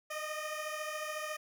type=beating tone pair; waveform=15% pulse; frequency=610 / 624 Hz; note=D#5 / D#5; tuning=-34 / +5 cents; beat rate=14 Hz; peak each=-32 / -36 dBFS; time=0.1-1.37 s; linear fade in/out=10 ms; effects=none